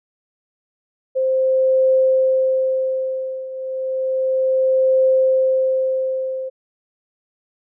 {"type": "tone with tremolo", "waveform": "sine", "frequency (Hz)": 523.3, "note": "C5", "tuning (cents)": 0, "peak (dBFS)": -11, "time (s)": [1.15, 6.5], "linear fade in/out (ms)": 20, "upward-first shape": "triangle", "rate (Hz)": 0.32, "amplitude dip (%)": 85, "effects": []}